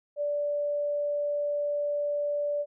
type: tone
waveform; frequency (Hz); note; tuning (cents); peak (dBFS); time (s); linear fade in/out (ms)
sine; 583; D5; -13; -26; 0.16-2.66; 50
effects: none